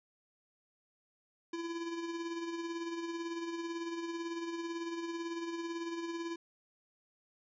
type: tone with tremolo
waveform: square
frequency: 336.2 Hz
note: E4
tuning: 34 cents sharp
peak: -36 dBFS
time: 1.53-6.36 s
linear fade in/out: 5 ms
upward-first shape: sine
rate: 18 Hz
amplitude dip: 45%
effects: resampled to 16000 Hz